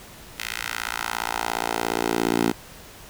10% pulse tone with high-pass filter sweep, 57.2 Hz, A#1, 32 cents flat, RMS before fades -26 dBFS, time 0.38-2.52 s, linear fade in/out 10 ms, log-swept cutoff 2200 to 260 Hz, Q 1.4, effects pink hiss -44 dBFS RMS until 3.09 s

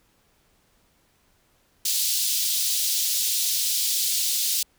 pink high-pass noise, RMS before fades -24 dBFS, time 1.85-4.63 s, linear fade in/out 5 ms, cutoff 3700 Hz, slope 24 dB/octave, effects pink hiss -64 dBFS RMS until 4.78 s

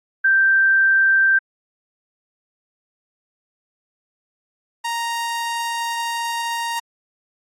sine / sawtooth tone pair in turn, 1568 / 932.3 Hz, G6 / A#5, 0 / 0 cents, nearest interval major sixth, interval 900 cents, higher first, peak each -12 / -18 dBFS, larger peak first, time 0.24-1.39 / 4.84-6.8 s, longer second, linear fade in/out 10 ms, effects low-pass 12000 Hz 12 dB/octave + AAC 48 kbps

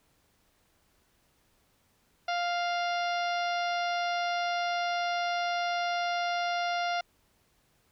harmonic tone, 699 Hz, F5, 1 cent sharp, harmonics 1 / 2 / 3 / 4 / 5 / 6 / 7 / 8, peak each -29 / -35 / -39 / -41 / -43 / -45 / -46 / -47 dBFS, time 2.28-7.01 s, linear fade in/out 5 ms, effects pink hiss -69 dBFS RMS until 7.91 s

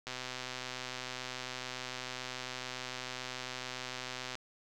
click train, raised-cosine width 0.2 ms, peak -22 dBFS, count 545, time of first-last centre 0.07-4.353 s, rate 127 Hz, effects none

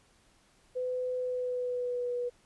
sine tone with pitch glide, 504 to 487.7 Hz, B4 to B4, +35 to -22 cents, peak -30 dBFS, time 0.75-2.3 s, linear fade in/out 20 ms, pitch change -57 cents, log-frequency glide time 1.17-2.15 s, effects pink hiss -65 dBFS RMS until 2.45 s + resampled to 24000 Hz

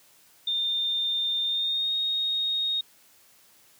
sine tone with pitch glide, 3615 to 3727 Hz, A7 to A#7, +46 to -1 cents, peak -24 dBFS, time 0.47-2.81 s, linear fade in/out 5 ms, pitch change +53 cents, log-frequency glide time 1.44-1.94 s, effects white hiss -58 dBFS RMS until 3.79 s + high-pass 80 Hz 12 dB/octave

